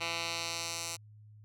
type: tone with band-pass filter sweep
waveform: 10% pulse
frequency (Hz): 167.8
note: E3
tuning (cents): +31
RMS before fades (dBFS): -37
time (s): 0-0.97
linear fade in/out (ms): 20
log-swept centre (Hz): 3000 to 7400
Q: 1.2
effects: added 106 Hz sine -52 dBFS peak until 1.44 s